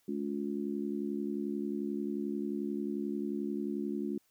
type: harmonic tone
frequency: 71.3 Hz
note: C#2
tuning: 49 cents sharp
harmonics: 3 / 4 / 5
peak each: -36 / -37 / -38 dBFS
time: 0.08-4.18 s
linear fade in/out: 5 ms
effects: white hiss -72 dBFS RMS until 4.3 s